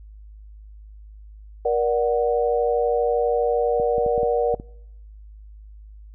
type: chord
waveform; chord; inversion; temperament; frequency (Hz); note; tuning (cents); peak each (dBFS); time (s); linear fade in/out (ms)
sine; Bb augmented; none; equal with one note detuned; 474.9 / 587.3 / 740; Bb4 / D5 / F#5; +32 / 0 / 0; -20 / -24 / -25; 1.65-4.55; 5
type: clicks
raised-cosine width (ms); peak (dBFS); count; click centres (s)
3; -21; 7; 3.799 / 3.982 / 4.063 / 4.179 / 4.232 / 4.541 / 4.599
effects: noise-tail reverb RT60 0.8 s tail -25 dB re dry + added 52 Hz sine -40 dBFS peak until 6.14 s